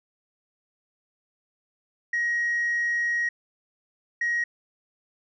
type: tone bursts at uneven times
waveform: sine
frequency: 1890 Hz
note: A#6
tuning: 23 cents sharp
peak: -21 dBFS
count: 2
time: 2.13-3.29 / 4.21-4.44 s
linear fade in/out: 5 ms
effects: tanh soft clip ceiling -20 dBFS